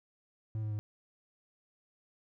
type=tone with pitch steps; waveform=triangle; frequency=109.2 / 107.26 / 105.36 Hz; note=A2 / A2 / G#2; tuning=-13 / -44 / +25 cents; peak=-31 dBFS; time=0.55-0.79 s; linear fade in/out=0 ms; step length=80 ms; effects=none